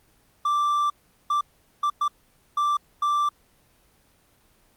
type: tone bursts at uneven times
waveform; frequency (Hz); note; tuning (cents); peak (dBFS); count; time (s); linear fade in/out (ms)
triangle; 1174; D6; -1; -18; 6; 0.45-0.9 / 1.3-1.41 / 1.83-1.9 / 2.01-2.08 / 2.57-2.77 / 3.02-3.29; 5
effects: pink hiss -61 dBFS RMS until 4.76 s + Opus 24 kbps